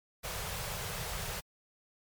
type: band-stop noise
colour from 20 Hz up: pink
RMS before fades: -38 dBFS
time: 0.23-1.41 s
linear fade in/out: 20 ms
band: 190 to 410 Hz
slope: 48 dB/octave
effects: MP3 96 kbps